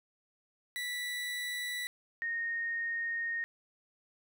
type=tone pair in turn; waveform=30% pulse / sine; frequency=1963 / 1852.8 Hz; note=B6 / A#6; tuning=-11 / -11 cents; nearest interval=minor second; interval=100 cents; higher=first; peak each=-32 / -32 dBFS; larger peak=neither; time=0.76-1.87 / 2.22-3.44 s; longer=second; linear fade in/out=0 ms; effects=none